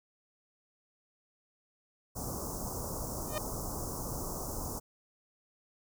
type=band-stop noise; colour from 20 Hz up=pink; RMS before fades=-38 dBFS; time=2.15-4.8 s; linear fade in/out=20 ms; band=1200 to 5500 Hz; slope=48 dB/octave
type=tone with exponential growth; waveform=sawtooth; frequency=610 Hz; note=D#5; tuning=34 cents flat; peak=-26 dBFS; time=3.25-3.38 s; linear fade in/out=2 ms; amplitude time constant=27 ms
effects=none